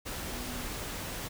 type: tone in noise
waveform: sine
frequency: 246.9 Hz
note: B3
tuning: in tune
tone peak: -42 dBFS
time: 0.3-0.68 s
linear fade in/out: 20 ms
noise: pink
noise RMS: -38 dBFS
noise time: 0.05-1.29 s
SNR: -7 dB
effects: none